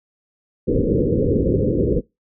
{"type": "low-pass noise", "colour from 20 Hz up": "white", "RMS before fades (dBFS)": -18, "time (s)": [0.67, 2.01], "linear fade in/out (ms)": 20, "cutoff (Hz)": 520, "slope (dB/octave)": 96, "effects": ["noise-tail reverb RT60 0.2 s tail -22 dB re dry"]}